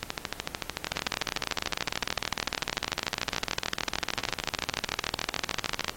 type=two click trains; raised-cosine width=0.2 ms; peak=-10 / -10 dBFS; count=80 / 101; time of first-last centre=0.03-5.882 / 0.87-5.895 s; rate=13.5 / 19.9 Hz; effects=pink hiss -47 dBFS RMS until 5.96 s + AAC 48 kbps

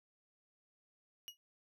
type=tone with exponential decay; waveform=35% pulse; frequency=2891 Hz; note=F#7; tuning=41 cents flat; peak=-39 dBFS; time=1.28-1.37 s; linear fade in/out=0 ms; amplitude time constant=19 ms; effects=none

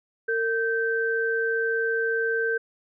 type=tone pair together; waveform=sine; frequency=455.4 / 1555 Hz; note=A#4 / G6; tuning=-40 / -14 cents; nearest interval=octave + major sixth; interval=2126 cents; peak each=-25 dBFS; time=0.28-2.58 s; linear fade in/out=10 ms; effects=none

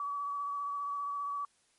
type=tone with vibrato; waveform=sine; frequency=1141 Hz; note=C#6; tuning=50 cents sharp; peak=-33 dBFS; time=0-1.45 s; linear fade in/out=2 ms; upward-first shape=sine; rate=15 Hz; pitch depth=19 cents each way; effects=white hiss -70 dBFS RMS until 1.78 s + MP3 48 kbps

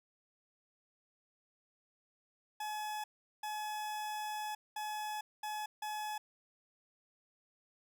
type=tone bursts at uneven times; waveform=40% pulse; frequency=850 Hz; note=G#5; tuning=40 cents sharp; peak=-37 dBFS; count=5; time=2.6-3.04 / 3.43-4.55 / 4.76-5.21 / 5.43-5.66 / 5.82-6.18 s; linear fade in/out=5 ms; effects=none

